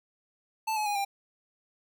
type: tone with pitch steps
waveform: square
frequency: 880 / 851 / 823 / 795.9 Hz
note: A5 / G#5 / G#5 / G5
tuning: 0 / +42 / -16 / +26 cents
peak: -28 dBFS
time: 0.67-1.05 s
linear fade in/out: 10 ms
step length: 95 ms
effects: none